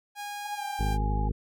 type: tone with pitch glide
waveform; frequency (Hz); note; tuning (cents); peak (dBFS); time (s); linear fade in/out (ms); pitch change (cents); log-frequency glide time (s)
sawtooth; 820 to 793.9; G#5 to G5; -22 to +22; -31; 0.15-0.98; 50; -56; 0.55-0.63
type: tone with vibrato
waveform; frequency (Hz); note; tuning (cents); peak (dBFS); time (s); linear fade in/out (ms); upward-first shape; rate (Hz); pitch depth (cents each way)
sine; 831; G#5; +1; -34; 0.45-1.29; 10; square; 14; 14
type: harmonic tone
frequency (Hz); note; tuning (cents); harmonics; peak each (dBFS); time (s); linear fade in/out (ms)
51.91; G#1; 0; 1 / 2 / 3 / 4 / 5 / 7 / 8 / 9; -26 / -32 / -36 / -38 / -40 / -43 / -44 / -45; 0.79-1.32; 10
effects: none